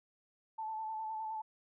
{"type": "tone with vibrato", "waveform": "sine", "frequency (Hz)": 877, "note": "A5", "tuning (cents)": -6, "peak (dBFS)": -37, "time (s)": [0.58, 1.42], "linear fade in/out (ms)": 10, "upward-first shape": "square", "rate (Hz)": 9.7, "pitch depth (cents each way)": 21, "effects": []}